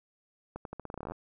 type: accelerating click train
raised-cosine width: 1 ms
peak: -25 dBFS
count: 16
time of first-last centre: 0.56-1.12 s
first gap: 92 ms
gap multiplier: 0.85
effects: none